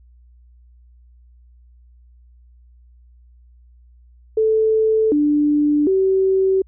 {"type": "tone with pitch steps", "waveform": "sine", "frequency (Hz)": [438.7, 295.3, 382.1], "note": ["A4", "D4", "G4"], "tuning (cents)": [-5, 10, -44], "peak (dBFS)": -13, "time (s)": [4.37, 6.62], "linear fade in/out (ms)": 5, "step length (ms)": 750, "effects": ["added 60 Hz sine -46 dBFS peak until 6.67 s"]}